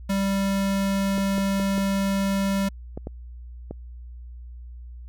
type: tone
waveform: square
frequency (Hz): 196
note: G3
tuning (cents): 0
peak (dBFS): -22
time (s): 0.09-2.69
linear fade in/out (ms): 10
type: clicks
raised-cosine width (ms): 2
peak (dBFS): -19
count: 7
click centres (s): 1.18 / 1.381 / 1.599 / 1.78 / 2.975 / 3.071 / 3.71
effects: added 60 Hz sine -37 dBFS peak until 5.08 s